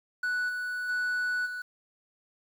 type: tone with level steps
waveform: triangle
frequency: 1480 Hz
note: F#6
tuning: in tune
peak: -25 / -29 / -25 / -32 dBFS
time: 0.23-1.62 s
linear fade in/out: 5 ms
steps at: 0.48 / 0.88 / 1.45 s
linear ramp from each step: 20 ms
effects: 9-bit